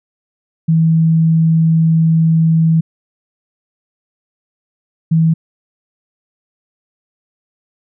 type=tone pair in turn; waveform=sine; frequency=162.2 / 162.2 Hz; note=E3 / E3; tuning=-28 / -28 cents; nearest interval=unison; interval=0 cents; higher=neither; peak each=-8 dBFS; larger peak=neither; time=0.68-2.81 / 5.11-5.34 s; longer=first; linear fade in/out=10 ms; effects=none